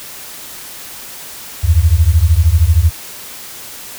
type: beating tone pair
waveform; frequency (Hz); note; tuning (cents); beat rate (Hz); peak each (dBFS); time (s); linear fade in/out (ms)
sine; 75.3 / 88.3; D2 / F2; +44 / +20; 13; -10; 1.63-2.91; 20
effects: white hiss -31 dBFS RMS until 3.98 s